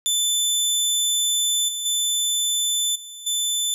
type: tone with level steps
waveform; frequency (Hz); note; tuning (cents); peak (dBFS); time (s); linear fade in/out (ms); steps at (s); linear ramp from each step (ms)
20% pulse; 3520; A7; 0; -13 / -20 / -14 / -30 / -15; 0.06-3.74; 0; 1.68 / 1.85 / 2.95 / 3.26; 10
effects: none